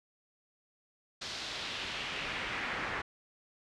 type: noise with band-pass filter sweep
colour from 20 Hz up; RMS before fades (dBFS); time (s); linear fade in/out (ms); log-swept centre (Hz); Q
brown; -38; 1.21-3.02; 10; 4600 to 1700; 1.7
effects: low-pass 8000 Hz 12 dB/octave